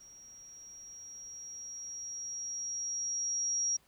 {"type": "tone with level ramp", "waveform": "sine", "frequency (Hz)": 5660, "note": "F8", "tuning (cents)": 22, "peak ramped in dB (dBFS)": [-52, -28], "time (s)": [0, 3.77], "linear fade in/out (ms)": 10, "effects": ["pink hiss -67 dBFS RMS until 3.87 s"]}